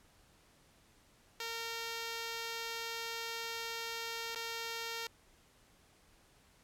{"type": "tone with dropouts", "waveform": "5% pulse", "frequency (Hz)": 459.5, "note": "A#4", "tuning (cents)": -25, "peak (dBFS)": -27, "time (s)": [1.4, 5.07], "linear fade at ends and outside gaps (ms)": 2, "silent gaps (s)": [4.349, 4.358], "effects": ["pink hiss -66 dBFS RMS until 6.63 s", "low-pass 12000 Hz 12 dB/octave"]}